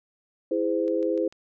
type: chord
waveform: sine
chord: E augmented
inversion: none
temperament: just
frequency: 329.6 / 412 / 515 Hz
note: E4 / G#4 / B#4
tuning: 0 / -14 / -28 cents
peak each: -26 / -28 / -26 dBFS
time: 0.51-1.28 s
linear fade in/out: 5 ms
type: click train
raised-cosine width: 0.2 ms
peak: -32 dBFS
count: 4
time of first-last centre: 0.88-1.325 s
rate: 6.74 Hz
effects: none